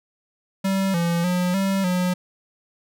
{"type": "tone with pitch steps", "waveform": "square", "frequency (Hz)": [193.3, 170.3, 179.6, 194.2, 180.7], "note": ["G3", "F3", "F3", "G3", "F#3"], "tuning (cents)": [-24, -43, 49, -16, -41], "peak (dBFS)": -20, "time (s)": [0.64, 2.14], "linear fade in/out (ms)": 10, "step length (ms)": 300, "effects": []}